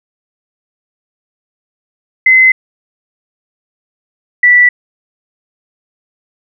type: tone pair in turn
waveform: sine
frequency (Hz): 2049 / 1963.3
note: C7 / B6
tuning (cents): -37 / -11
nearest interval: minor second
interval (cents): 74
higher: first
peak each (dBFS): -3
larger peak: neither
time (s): 2.26-2.52 / 4.43-4.69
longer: neither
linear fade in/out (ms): 5
effects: none